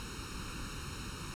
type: noise with comb filter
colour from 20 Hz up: pink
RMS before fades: -42 dBFS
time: 0-1.34 s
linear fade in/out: 0 ms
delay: 0.74 ms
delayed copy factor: +0.9
effects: low-pass 9000 Hz 12 dB/octave